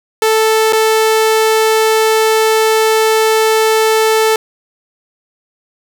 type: tone with dropouts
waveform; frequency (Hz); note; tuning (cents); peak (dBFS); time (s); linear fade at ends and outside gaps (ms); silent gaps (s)
sawtooth; 440; A4; 0; -5; 0.22-4.36; 2; 0.725-0.731
effects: none